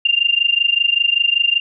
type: tone with amplitude modulation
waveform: sine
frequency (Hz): 2794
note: F7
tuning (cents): 0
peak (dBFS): -9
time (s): 0.05-1.6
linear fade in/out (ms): 5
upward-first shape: sine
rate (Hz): 25.2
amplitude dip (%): 90
effects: none